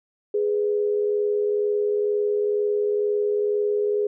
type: tone pair together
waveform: sine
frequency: 415.3 / 497.4 Hz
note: G#4 / B4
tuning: 0 / +12 cents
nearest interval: minor third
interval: 312 cents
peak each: -20 / -29 dBFS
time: 0.34-4.07 s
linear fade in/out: 5 ms
effects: none